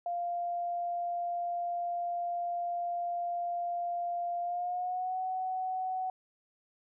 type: tone with pitch glide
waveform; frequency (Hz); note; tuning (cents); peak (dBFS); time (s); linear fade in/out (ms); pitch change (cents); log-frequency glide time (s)
sine; 697 to 747; F5 to F#5; -4 to +16; -31; 0.06-6.1; 2; +120; 4.41-5.19
effects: none